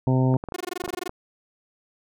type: harmonic tone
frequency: 129.6 Hz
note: C3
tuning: 16 cents flat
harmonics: 1 / 2 / 3 / 4 / 5 / 6 / 7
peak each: -19 / -23 / -29 / -32 / -33 / -37 / -33 dBFS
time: 0.07-0.37 s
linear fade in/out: 2 ms
type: clicks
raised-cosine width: 1 ms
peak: -18 dBFS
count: 8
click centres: 0.341 / 0.439 / 0.487 / 0.522 / 0.839 / 0.878 / 0.939 / 1.094 s
type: tone bursts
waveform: sawtooth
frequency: 360.6 Hz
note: F#4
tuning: 45 cents flat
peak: -23 dBFS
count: 13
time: 0.54-1.079 s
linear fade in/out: 5 ms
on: 23 ms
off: 20 ms
effects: none